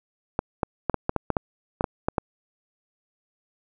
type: clicks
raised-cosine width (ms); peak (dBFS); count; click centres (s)
1; -8; 12; 0.391 / 0.632 / 0.897 / 0.943 / 1.094 / 1.163 / 1.303 / 1.368 / 1.809 / 1.842 / 2.085 / 2.182
effects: none